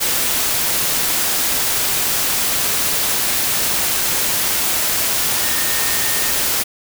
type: tone in noise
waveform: sine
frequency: 1834 Hz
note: A#6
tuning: 29 cents flat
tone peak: -28 dBFS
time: 5.42-6.32 s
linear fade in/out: 20 ms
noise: white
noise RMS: -18 dBFS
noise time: 0-6.64 s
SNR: -13 dB
effects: none